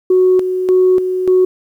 sine tone with tremolo, 369.4 Hz, F#4, 3 cents flat, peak -6 dBFS, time 0.1-1.45 s, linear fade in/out 5 ms, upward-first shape square, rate 1.7 Hz, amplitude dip 60%, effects tanh soft clip ceiling -3 dBFS + 8-bit

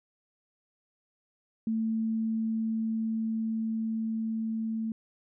sine tone with level ramp, 222.8 Hz, A3, 22 cents sharp, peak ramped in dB -26 to -29 dBFS, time 1.67-4.92 s, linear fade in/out 2 ms, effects none

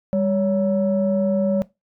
sine tone pair together, 200 / 562.3 Hz, G3 / C#5, +35 / +25 cents, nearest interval octave + tritone, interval 1790 cents, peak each -19 dBFS, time 0.13-1.62 s, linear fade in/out 0 ms, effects noise-tail reverb RT60 0.2 s tail -19 dB re dry + tanh soft clip ceiling -11 dBFS

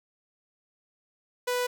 sawtooth tone, 493.9 Hz, B4, in tune, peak -22 dBFS, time 1.47-1.67 s, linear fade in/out 10 ms, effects none

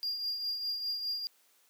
triangle tone with tremolo, 4808 Hz, D8, 40 cents sharp, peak -29 dBFS, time 0.03-1.27 s, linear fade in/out 0 ms, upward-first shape triangle, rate 4.9 Hz, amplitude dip 55%, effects white hiss -67 dBFS RMS until 1.69 s + high-pass 300 Hz 12 dB/octave

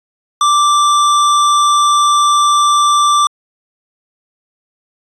square tone, 1174.7 Hz, D6, in tune, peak -9 dBFS, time 0.41-3.27 s, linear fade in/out 2 ms, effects resampled to 22050 Hz

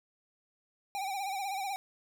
square tone with vibrato, 784 Hz, G5, in tune, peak -34 dBFS, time 0.95-1.76 s, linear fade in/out 0 ms, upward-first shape sine, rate 16 Hz, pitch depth 68 cents each way, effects none

